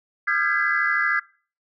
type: tone cluster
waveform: sine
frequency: 1213 / 1371 / 1585 / 1658 / 2018 Hz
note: D#6 / F6 / G6 / G#6 / B6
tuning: -44 / -32 / +19 / -3 / +37 cents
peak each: -28 / -26 / -27 / -22 / -25 dBFS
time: 0.27-1.2 s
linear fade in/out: 10 ms
effects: noise-tail reverb RT60 0.4 s tail -21 dB re dry + tanh soft clip ceiling -9 dBFS